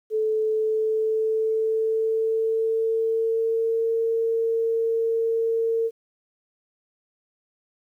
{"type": "tone with pitch glide", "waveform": "sine", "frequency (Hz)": [435.3, 454.8], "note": ["A4", "A#4"], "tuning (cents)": [-19, -43], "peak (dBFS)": -20, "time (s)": [0.1, 5.91], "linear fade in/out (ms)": 50, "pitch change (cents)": 76, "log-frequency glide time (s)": [0.51, 3.92], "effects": ["10-bit"]}